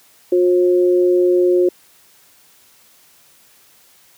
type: tone pair together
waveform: sine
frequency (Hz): 358.3 / 536.3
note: F4 / C5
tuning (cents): +44 / +43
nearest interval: perfect fifth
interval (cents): 699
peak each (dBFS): -11 / -20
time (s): 0.32-1.69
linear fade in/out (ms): 5
effects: white hiss -51 dBFS RMS until 4.17 s + high-pass 80 Hz 12 dB/octave